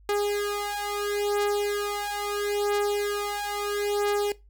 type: beating tone pair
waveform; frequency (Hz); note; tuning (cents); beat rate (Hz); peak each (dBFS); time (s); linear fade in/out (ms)
sawtooth; 410 / 410.75; G#4 / G#4; -22 / -19; 0.75; -25; 0.09-4.32; 2
effects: noise-tail reverb RT60 0.2 s tail -19 dB re dry + added 50 Hz sine -51 dBFS peak until 4.49 s